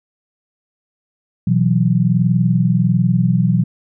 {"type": "chord", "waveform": "sine", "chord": "B suspended fourth", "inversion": "none", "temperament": "equal", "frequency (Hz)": [123.47, 164.81, 185], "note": ["B2", "E3", "F#3"], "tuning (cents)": [0, 0, 0], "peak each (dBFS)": -16, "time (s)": [1.47, 3.64], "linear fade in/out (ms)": 5, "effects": []}